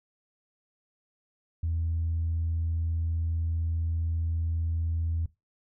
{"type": "tone", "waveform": "sine", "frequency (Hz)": 82.41, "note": "E2", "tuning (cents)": 0, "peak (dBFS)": -25, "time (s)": [1.63, 5.26], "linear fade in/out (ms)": 5, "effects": ["noise-tail reverb RT60 0.2 s tail -19 dB re dry", "tanh soft clip ceiling -22 dBFS"]}